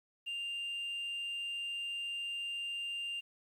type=tone with amplitude modulation; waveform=sine; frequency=2794 Hz; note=F7; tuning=in tune; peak=-33 dBFS; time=0.26-3.21 s; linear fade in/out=20 ms; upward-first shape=sine; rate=266 Hz; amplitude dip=25%; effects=tanh soft clip ceiling -35 dBFS + 11-bit